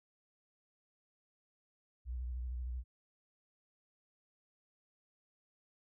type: tone with vibrato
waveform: sine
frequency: 61.74 Hz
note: B1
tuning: in tune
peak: -37 dBFS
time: 2.05-2.84 s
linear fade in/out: 50 ms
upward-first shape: square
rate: 13 Hz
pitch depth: 59 cents each way
effects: none